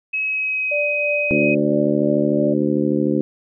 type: tone with pitch glide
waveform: sine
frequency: 2562 to 2519 Hz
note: E7 to D#7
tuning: -50 to +21 cents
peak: -19 dBFS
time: 0.13-1.55 s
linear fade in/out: 10 ms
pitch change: -29 cents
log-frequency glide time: 0.23-0.78 s
type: tone with tremolo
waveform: sine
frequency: 587.3 Hz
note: D5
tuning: in tune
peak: -19 dBFS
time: 0.71-2.54 s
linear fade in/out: 10 ms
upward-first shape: triangle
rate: 3 Hz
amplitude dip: 45%
type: harmonic tone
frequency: 73.3 Hz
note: D2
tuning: 3 cents flat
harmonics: 2 / 3 / 4 / 5 / 6 / 7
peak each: -26 / -21 / -20 / -22 / -34 / -26 dBFS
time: 1.31-3.21 s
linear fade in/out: 0 ms
effects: none